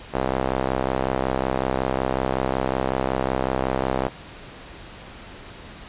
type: tone with band-pass filter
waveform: sawtooth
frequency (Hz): 65.41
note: C2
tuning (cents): 0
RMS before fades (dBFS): -24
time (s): 0.13-4.09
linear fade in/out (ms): 20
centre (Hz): 670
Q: 1.1
effects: pink hiss -41 dBFS RMS until 5.88 s + resampled to 8000 Hz